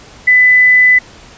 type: tone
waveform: sine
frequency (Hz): 2000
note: B6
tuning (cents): +21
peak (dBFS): -4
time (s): 0.27-0.99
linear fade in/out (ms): 10
effects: pink hiss -38 dBFS RMS until 1.37 s + resampled to 16000 Hz